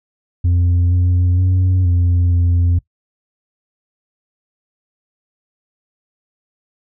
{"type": "tone with pitch steps", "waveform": "sine", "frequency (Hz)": [87.7, 89.3, 92.1, 87.8, 86.9], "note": ["F2", "F2", "F#2", "F2", "F2"], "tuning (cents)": [8, 39, -7, 10, -8], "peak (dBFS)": -8, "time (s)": [0.44, 2.79], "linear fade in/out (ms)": 10, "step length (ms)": 470, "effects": ["noise-tail reverb RT60 0.1 s tail -21 dB re dry", "tanh soft clip ceiling -10 dBFS"]}